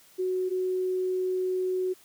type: tone pair in turn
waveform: sine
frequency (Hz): 370 / 370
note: F#4 / F#4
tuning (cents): 0 / 0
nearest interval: unison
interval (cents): 0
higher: neither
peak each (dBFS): -25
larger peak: neither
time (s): 0.18-0.5 / 0.5-1.94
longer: second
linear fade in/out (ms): 20
effects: white hiss -57 dBFS RMS until 2.04 s + high-pass 80 Hz 12 dB/octave